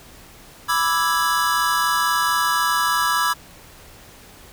square chord, E dominant seventh, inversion second, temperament equal, 987.8 / 1174.7 / 1318.5 / 1661.2 Hz, B5 / D6 / E6 / G#6, 0 / 0 / 0 / 0 cents, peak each -24 dBFS, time 0.68-3.34 s, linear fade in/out 20 ms, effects pink hiss -45 dBFS RMS until 4.52 s

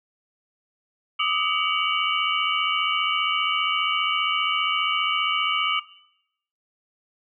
sine tone cluster, 1195 / 1270 / 2272 / 2817 / 3003 Hz, D6 / D#6 / C#7 / F7 / F#7, +30 / +35 / +42 / +14 / +25 cents, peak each -27 dBFS, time 1.19-5.8 s, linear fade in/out 10 ms, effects noise-tail reverb RT60 0.8 s tail -18 dB re dry

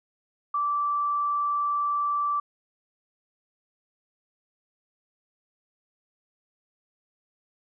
sine tone, 1165 Hz, D6, 14 cents flat, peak -23 dBFS, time 0.54-2.4 s, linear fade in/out 5 ms, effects none

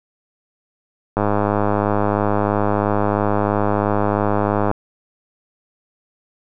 click train, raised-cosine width 1 ms, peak -4 dBFS, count 366, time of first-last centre 1.17-4.714 s, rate 103 Hz, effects none

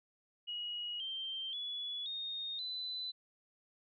sine tone with pitch steps, 2900 / 3144 / 3409 / 3696 / 4008 Hz, F#7 / G7 / G#7 / A#7 / B7, -35 / +4 / +45 / -16 / +25 cents, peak -38 dBFS, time 0.47-3.12 s, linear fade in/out 20 ms, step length 530 ms, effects none

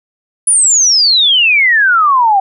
sine exponential sweep, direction down, 10000 to 760 Hz, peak -6 dBFS, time 0.47-2.4 s, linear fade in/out 5 ms, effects none

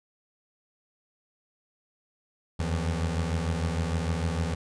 25% pulse beating tone pair, 81.3 / 87.9 Hz, E2 / F2, -23 / +12 cents, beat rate 6.6 Hz, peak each -24 / -28 dBFS, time 2.59-4.55 s, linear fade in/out 10 ms, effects resampled to 22050 Hz

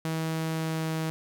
sawtooth tone with pitch glide, 160.8 to 159.78 Hz, E3 to D#3, -43 to +46 cents, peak -24 dBFS, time 0.05-1.1 s, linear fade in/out 0 ms, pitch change -11 cents, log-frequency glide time 0.5-0.93 s, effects none

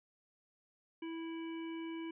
harmonic tone, 328.5 Hz, E4, 6 cents flat, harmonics 1 / 3 / 5 / 7 / 9, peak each -40 / -53 / -59 / -54 / -57 dBFS, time 1.02-2.11 s, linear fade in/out 5 ms, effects none

